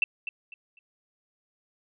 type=tone with echo; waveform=sine; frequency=2672 Hz; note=E7; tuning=23 cents sharp; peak=-19 dBFS; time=0.02-0.04 s; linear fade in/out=2 ms; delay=250 ms; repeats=3; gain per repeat=-11 dB; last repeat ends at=0.79 s; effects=none